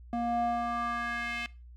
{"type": "tone with band-pass filter sweep", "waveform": "square", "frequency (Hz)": 236.2, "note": "A#3", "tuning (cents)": 23, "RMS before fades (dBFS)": -32, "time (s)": [0.13, 1.46], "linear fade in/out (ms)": 0, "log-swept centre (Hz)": [500, 2500], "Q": 2.8, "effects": ["noise-tail reverb RT60 0.3 s tail -20 dB re dry", "added 60 Hz sine -47 dBFS peak until 1.76 s"]}